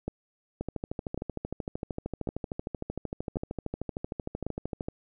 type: two click trains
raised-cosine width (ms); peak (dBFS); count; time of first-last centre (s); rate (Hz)
2; -18 / -19; 5 / 57; 0.08-4.466 / 0.61-4.885; 0.912 / 13.1
effects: none